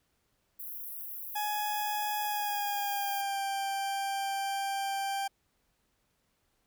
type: high-pass noise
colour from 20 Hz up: white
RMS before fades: -41 dBFS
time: 0.59-3.22 s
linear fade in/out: 10 ms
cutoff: 11000 Hz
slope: 96 dB/octave
type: tone with pitch glide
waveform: 40% pulse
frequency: 839 to 787.3 Hz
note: G#5 to G5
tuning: +17 to +7 cents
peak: -30 dBFS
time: 1.35-5.28 s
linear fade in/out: 10 ms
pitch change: -110 cents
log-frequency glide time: 2.2-3.43 s
effects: pink hiss -75 dBFS RMS until 6.66 s